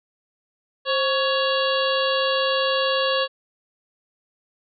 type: harmonic tone with a mistuned harmonic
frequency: 559 Hz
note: C#5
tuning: 14 cents sharp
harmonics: 1 / 2 / 3 / 5 / 6 / 7 / 8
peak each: -22 / -26 / -28 / -28 / -29 / -31 / -32 dBFS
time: 0.85-3.28 s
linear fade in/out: 50 ms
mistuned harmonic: 1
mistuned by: -95 cents
effects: none